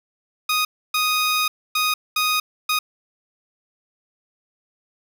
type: tone bursts at uneven times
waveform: 15% pulse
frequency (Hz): 1244.5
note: D#6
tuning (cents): 0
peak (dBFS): -12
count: 5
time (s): 0.49-0.65 / 0.94-1.48 / 1.75-1.94 / 2.16-2.4 / 2.69-2.79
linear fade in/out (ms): 5
effects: none